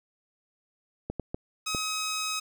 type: clicks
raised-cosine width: 2 ms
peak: -18 dBFS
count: 4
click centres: 1.1 / 1.197 / 1.345 / 1.748 s
type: tone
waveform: 10% pulse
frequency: 1270 Hz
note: D#6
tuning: 35 cents sharp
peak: -21 dBFS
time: 1.66-2.4 s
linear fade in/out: 10 ms
effects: none